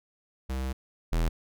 square tone pair in turn, 65.41 / 41.21 Hz, C2 / E1, 0 / 0 cents, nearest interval minor sixth, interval 800 cents, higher first, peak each -30 / -24 dBFS, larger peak second, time 0.49-0.73 / 1.12-1.29 s, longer first, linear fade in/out 10 ms, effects none

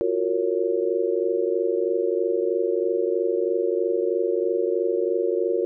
sine chord, Gb major seventh, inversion third, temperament just, 346.9 / 370 / 462.5 / 555 Hz, F4 / Gb4 / Bb4 / Db5, -12 / 0 / -14 / +2 cents, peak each -27 / -25 / -24 / -29 dBFS, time 0.01-5.65 s, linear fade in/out 0 ms, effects none

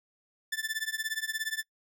sawtooth tone with tremolo, 1760 Hz, A6, in tune, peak -24 dBFS, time 0.52-1.63 s, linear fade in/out 5 ms, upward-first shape triangle, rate 17 Hz, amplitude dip 100%, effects noise-tail reverb RT60 0.1 s tail -23 dB re dry

